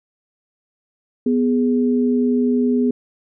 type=tone pair together; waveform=sine; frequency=246.9 / 415.3 Hz; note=B3 / G#4; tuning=0 / 0 cents; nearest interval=major sixth; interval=900 cents; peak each=-15 / -21 dBFS; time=1.26-2.91 s; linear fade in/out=5 ms; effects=none